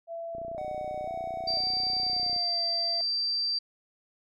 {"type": "tone with vibrato", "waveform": "sine", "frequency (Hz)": 639, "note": "D#5", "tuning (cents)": 46, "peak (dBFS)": -34, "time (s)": [0.07, 1.61], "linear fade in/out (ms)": 50, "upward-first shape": "square", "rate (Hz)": 1, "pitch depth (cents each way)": 81}
{"type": "click train", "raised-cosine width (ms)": 2, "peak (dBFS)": -32, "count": 62, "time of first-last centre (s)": [0.35, 2.363], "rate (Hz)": 30.3}
{"type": "tone with pitch glide", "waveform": "triangle", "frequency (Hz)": [746, 680.1], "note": ["F#5", "F5"], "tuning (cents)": [14, -46], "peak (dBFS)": -34, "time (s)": [0.58, 3.01], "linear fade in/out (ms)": 0, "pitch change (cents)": -160, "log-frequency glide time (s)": [2, 2.64]}
{"type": "tone", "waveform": "sine", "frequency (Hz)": 4686, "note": "D8", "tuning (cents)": -5, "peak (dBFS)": -26, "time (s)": [1.47, 3.59], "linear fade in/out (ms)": 10}
{"effects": []}